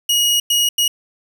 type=tone bursts at uneven times; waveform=sawtooth; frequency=2892 Hz; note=F#7; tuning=40 cents flat; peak=-10 dBFS; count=3; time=0.09-0.4 / 0.5-0.69 / 0.78-0.88 s; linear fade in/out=5 ms; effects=none